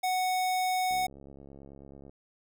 square tone, 740 Hz, F#5, in tune, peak -27 dBFS, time 0.03-1.07 s, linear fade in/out 10 ms
click train, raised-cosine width 2 ms, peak -36 dBFS, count 83, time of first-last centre 0.91-2.095 s, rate 69.2 Hz
effects none

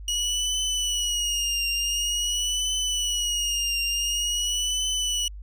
25% pulse tone with vibrato, 2900 Hz, F#7, 35 cents flat, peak -20 dBFS, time 0.08-5.28 s, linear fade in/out 2 ms, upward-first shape triangle, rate 0.47 Hz, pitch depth 74 cents each way, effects added 50 Hz sine -36 dBFS peak until 5.42 s + resampled to 32000 Hz

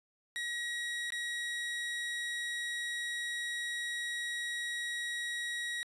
30% pulse tone with dropouts, 1905 Hz, A#6, 37 cents sharp, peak -32 dBFS, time 0.36-5.83 s, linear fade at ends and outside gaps 0 ms, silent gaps 1.104-1.122 s, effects resampled to 24000 Hz

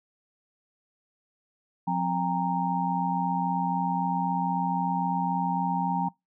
sine tone cluster, 178.4 / 262.2 / 801 / 928 Hz, F3 / C4 / G5 / A#5, +37 / +4 / +37 / -8 cents, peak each -28 / -35 / -30 / -29 dBFS, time 1.87-6.09 s, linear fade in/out 10 ms, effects noise-tail reverb RT60 0.2 s tail -24 dB re dry

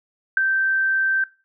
sine tone with ADSR envelope, 1559 Hz, G6, 10 cents flat, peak -9 dBFS, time 0.37-1.24 s, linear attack 3 ms, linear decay 6 ms, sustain -8 dB, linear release 3 ms, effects noise-tail reverb RT60 0.3 s tail -19 dB re dry

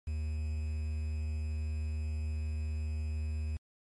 triangle tone with quantisation, 77.1 Hz, D#2, 15 cents flat, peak -30 dBFS, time 0.07-3.57 s, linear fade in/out 5 ms, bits 9, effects MP3 48 kbps

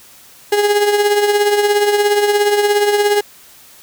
35% pulse tone with tremolo, 412.3 Hz, G#4, 13 cents flat, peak -7 dBFS, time 0.52-3.21 s, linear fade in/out 5 ms, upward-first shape triangle, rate 17 Hz, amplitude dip 60%, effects white hiss -43 dBFS RMS until 3.82 s

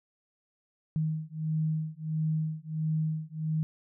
sine beating tone pair, 156.2 / 157.7 Hz, D#3 / D#3, +7 / +24 cents, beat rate 1.5 Hz, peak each -31 dBFS, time 0.96-3.63 s, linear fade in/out 0 ms, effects none

